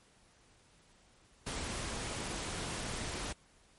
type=noise; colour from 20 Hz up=pink; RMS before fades=-39 dBFS; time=1.46-3.33 s; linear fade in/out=10 ms; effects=pink hiss -65 dBFS RMS until 3.78 s + MP3 48 kbps